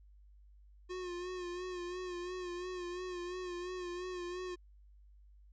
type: tone with vibrato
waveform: square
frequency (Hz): 359.1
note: F4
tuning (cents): +48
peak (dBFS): -40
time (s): 0.89-4.56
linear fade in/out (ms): 20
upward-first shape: sine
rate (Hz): 2.9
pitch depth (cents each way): 45
effects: added 50 Hz sine -57 dBFS peak until 5.52 s + resampled to 16000 Hz